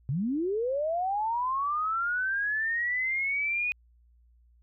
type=linear sweep; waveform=sine; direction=up; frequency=120.7 to 2489 Hz; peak=-26 dBFS; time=0.09-3.72 s; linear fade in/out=0 ms; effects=added 59 Hz sine -58 dBFS peak until 4.62 s